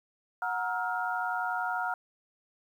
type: tone cluster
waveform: sine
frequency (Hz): 735 / 938 / 1302 / 1413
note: F#5 / A#5 / E6 / F6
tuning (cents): -12 / +11 / -22 / +20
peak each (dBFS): -33 / -35 / -39 / -33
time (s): 0.42-1.94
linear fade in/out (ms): 2
effects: 10-bit